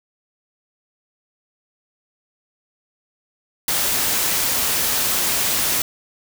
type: noise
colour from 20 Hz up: white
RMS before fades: -20 dBFS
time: 3.68-5.82 s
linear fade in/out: 2 ms
effects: none